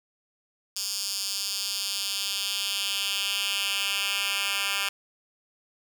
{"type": "tone with high-pass filter sweep", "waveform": "10% pulse", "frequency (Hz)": 198.8, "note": "G3", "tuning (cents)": 25, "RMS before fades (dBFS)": -29, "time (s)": [0.76, 4.89], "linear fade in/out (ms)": 5, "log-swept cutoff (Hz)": [5200, 2100], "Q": 2, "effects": []}